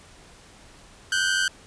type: tone pair together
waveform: sawtooth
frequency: 1470 / 1561.6 Hz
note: F#6 / G6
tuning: -12 / -7 cents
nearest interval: minor second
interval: 105 cents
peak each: -22 / -19 dBFS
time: 1.12-1.48 s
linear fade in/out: 2 ms
effects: pink hiss -50 dBFS RMS until 1.66 s + resampled to 22050 Hz